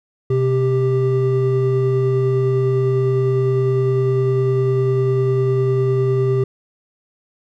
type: tone pair together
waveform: triangle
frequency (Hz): 127.9 / 393.6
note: C3 / G4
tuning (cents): -39 / +7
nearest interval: octave + perfect fifth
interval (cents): 1946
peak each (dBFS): -15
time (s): 0.3-6.44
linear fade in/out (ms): 5
effects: none